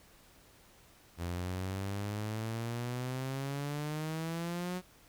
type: exponential sweep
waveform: sawtooth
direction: up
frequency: 85 to 183.8 Hz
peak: -31 dBFS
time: 1.17-4.82 s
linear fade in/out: 50 ms
effects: pink hiss -61 dBFS RMS until 5.08 s